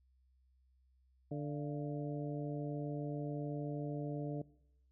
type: harmonic tone with a mistuned harmonic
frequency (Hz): 146.9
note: D3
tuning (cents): +1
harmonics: 1 / 2 / 3 / 4 / 5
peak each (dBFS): -40 / -42 / -46 / -47 / -52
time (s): 1.31-4.42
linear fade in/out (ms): 5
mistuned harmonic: 5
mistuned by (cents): -95
effects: noise-tail reverb RT60 0.8 s tail -22 dB re dry + added 64 Hz sine -68 dBFS peak until 4.91 s